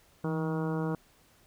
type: harmonic tone with a mistuned harmonic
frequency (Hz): 158.3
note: D#3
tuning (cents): +30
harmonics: 1 / 2 / 3 / 4 / 5 / 6 / 7 / 8 / 9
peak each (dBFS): -31 / -35 / -36 / -44 / -44 / -44 / -45 / -48 / -46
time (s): 0.24-0.95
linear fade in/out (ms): 2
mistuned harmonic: 1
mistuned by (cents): +57
effects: pink hiss -63 dBFS RMS until 1.46 s